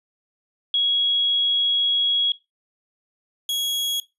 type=tone pair in turn; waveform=sine / 40% pulse; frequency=3322 / 3322 Hz; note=G#7 / G#7; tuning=0 / 0 cents; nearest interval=unison; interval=0 cents; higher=neither; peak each=-17 / -21 dBFS; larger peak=first; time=0.74-2.32 / 3.49-4 s; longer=first; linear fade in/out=2 ms; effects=noise-tail reverb RT60 0.2 s tail -17 dB re dry + resampled to 32000 Hz